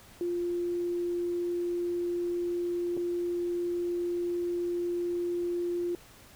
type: tone with dropouts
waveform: sine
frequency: 349.2 Hz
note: F4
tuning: in tune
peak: -28 dBFS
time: 0.21-5.95 s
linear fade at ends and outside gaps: 1 ms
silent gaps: 2.968-2.974 s
effects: pink hiss -54 dBFS RMS until 6.35 s